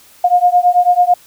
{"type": "beating tone pair", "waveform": "sine", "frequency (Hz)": [709, 718.1], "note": ["F5", "F5"], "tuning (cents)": [26, 48], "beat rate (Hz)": 9.1, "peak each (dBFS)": -11, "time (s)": [0.24, 1.14], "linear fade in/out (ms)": 5, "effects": ["white hiss -45 dBFS RMS until 1.26 s"]}